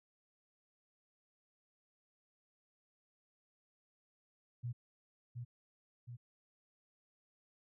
sine tone with echo, 120.7 Hz, B2, 39 cents flat, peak -37 dBFS, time 4.63-4.73 s, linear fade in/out 20 ms, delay 720 ms, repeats 2, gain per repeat -4 dB, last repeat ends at 6.17 s, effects none

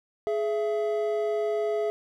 triangle tone pair together, 421.2 / 668 Hz, G#4 / E5, +24 / +23 cents, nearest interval minor sixth, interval 799 cents, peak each -24 / -27 dBFS, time 0.27-1.9 s, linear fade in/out 0 ms, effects none

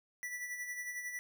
square tone with tremolo, 1964 Hz, B6, 10 cents flat, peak -38 dBFS, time 0.23-1.19 s, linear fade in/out 0 ms, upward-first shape sine, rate 11 Hz, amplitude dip 50%, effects none

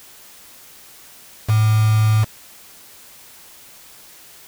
sine tone with quantisation, 108.5 Hz, A2, 24 cents flat, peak -12 dBFS, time 1.48-2.25 s, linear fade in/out 20 ms, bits 4, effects white hiss -44 dBFS RMS until 4.47 s

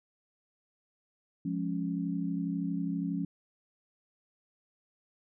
sine chord, Db major, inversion first, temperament equal with one note detuned, 175.32 / 207.7 / 277.2 Hz, F3 / Ab3 / Db4, +7 / 0 / 0 cents, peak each -33 / -37 / -34 dBFS, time 1.45-3.25 s, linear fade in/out 5 ms, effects none

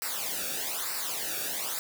white noise with flanger, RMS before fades -33 dBFS, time 0.02-1.79 s, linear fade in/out 0 ms, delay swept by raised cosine 0.3 to 0.99 ms, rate 1.1 Hz, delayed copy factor -0.8, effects none

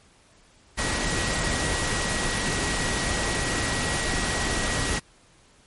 sine tone in noise, 1913 Hz, A#6, 44 cents sharp, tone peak -32 dBFS, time 0.77-5 s, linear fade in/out 20 ms, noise pink, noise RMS -26 dBFS, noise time 0.77-5 s, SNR -9 dB, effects pink hiss -57 dBFS RMS until 5.66 s + MP3 48 kbps

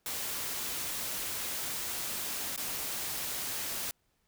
white noise with dropouts, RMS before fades -36 dBFS, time 0.06-3.91 s, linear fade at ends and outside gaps 1 ms, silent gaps 2.562-2.576 s, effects pink hiss -75 dBFS RMS until 4.27 s

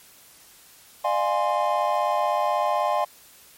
triangle chord, D half-diminished seventh, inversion none, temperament equal with one note detuned, 602.4 / 698.5 / 830.6 / 1046.5 Hz, D5 / F5 / Ab5 / C6, +44 / 0 / 0 / 0 cents, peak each -24 dBFS, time 1.04-3.05 s, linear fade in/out 10 ms, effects white hiss -51 dBFS RMS until 3.57 s + MP3 64 kbps

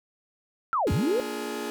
sine linear two-way sweep, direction down then up, 1396.9 to 69.3 to 526 Hz, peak -22 dBFS, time 0.73-1.2 s, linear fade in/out 0 ms, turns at 0.92 s
sawtooth chord, Bb dominant seventh, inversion none, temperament just, 233.1 / 291.4 / 349.6 / 419.5 Hz, Bb3 / D4 / F4 / Ab4, 0 / -13 / +2 / +17 cents, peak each -33 / -33 / -34 / -30 dBFS, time 0.87-1.7 s, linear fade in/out 0 ms
effects none

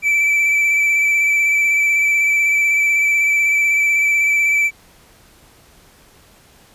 triangle tone with vibrato, 2318 Hz, D7, 23 cents flat, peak -11 dBFS, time 0.02-4.71 s, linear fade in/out 50 ms, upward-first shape square, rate 16 Hz, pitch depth 16 cents each way, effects pink hiss -49 dBFS RMS until 6.74 s + resampled to 32000 Hz

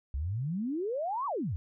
sine exponential two-way sweep, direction up then down, 63.1 to 1174.7 to 73.6 Hz, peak -30 dBFS, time 0.14-1.56 s, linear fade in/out 0 ms, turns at 1.26 s, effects none

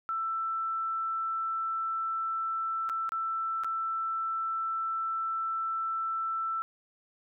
sine tone with dropouts, 1330 Hz, E6, 15 cents sharp, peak -29 dBFS, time 0.09-6.62 s, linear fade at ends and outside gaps 0 ms, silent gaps 2.891-2.897 / 3.092-3.12 / 3.636-3.645 s, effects none

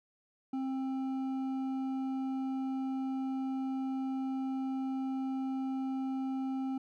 sine tone with hard clipping, 264.8 Hz, C4, 21 cents sharp, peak -34 dBFS, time 0.53-6.78 s, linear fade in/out 5 ms, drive 7 dB, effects none

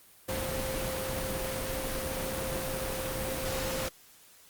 sine tone in noise, 525 Hz, C5, 6 cents sharp, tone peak -35 dBFS, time 0.28-3.89 s, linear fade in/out 10 ms, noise pink, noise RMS -34 dBFS, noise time 0.28-3.89 s, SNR -4 dB, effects white hiss -57 dBFS RMS until 4.49 s + Opus 32 kbps

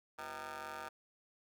15% pulse ring-modulated tone, 145.6 Hz, D3, 15 cents flat, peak -34 dBFS, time 0.18-0.89 s, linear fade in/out 10 ms, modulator 1070 Hz, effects none

